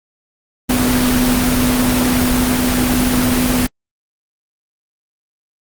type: tone in noise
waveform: sine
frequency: 250 Hz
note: B3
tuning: 21 cents sharp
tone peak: -14 dBFS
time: 0.69-3.67 s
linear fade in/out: 10 ms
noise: pink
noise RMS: -17 dBFS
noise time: 0.69-3.67 s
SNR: 0 dB
effects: Opus 24 kbps